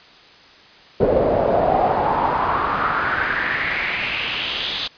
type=noise with band-pass filter sweep; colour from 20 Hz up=brown; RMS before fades=-20 dBFS; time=1-4.88 s; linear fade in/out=10 ms; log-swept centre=480 to 3800 Hz; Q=4.2; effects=white hiss -46 dBFS RMS until 4.97 s + resampled to 11025 Hz